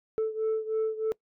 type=beating tone pair; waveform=sine; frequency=438.7 / 441.9 Hz; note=A4 / A4; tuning=-5 / +7 cents; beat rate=3.2 Hz; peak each=-26 / -29 dBFS; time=0.18-1.12 s; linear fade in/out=0 ms; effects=noise-tail reverb RT60 0.1 s tail -24 dB re dry + tanh soft clip ceiling -23 dBFS